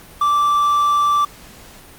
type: tone with quantisation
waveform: triangle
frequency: 1169 Hz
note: D6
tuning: 8 cents flat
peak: -11 dBFS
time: 0.21-1.25 s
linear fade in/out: 5 ms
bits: 6
effects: pink hiss -42 dBFS RMS until 1.98 s + Opus 48 kbps